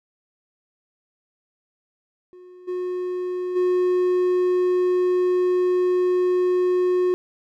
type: tone with level steps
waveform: triangle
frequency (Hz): 362.5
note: F#4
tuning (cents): -35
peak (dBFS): -40 / -22 / -15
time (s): 2.33-7.14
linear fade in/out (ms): 0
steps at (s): 2.67 / 3.55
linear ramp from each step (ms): 20
effects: none